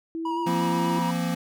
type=tone with pitch glide; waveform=sine; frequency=327.7 to 339.6 Hz; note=E4 to F4; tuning=-10 to -48 cents; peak=-28 dBFS; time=0.15-0.99 s; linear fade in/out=0 ms; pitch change=+62 cents; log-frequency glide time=0.28-0.4 s
type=tone with vibrato; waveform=triangle; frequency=960 Hz; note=B5; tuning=49 cents flat; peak=-25 dBFS; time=0.25-1.11 s; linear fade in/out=5 ms; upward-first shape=square; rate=8.4 Hz; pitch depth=22 cents each way
type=chord; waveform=square; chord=F suspended fourth; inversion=none; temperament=equal with one note detuned; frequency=171.61 / 233.1 / 261.6 Hz; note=F3 / Bb3 / C4; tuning=-30 / 0 / 0 cents; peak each=-27 / -31 / -33 dBFS; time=0.46-1.35 s; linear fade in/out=10 ms
effects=none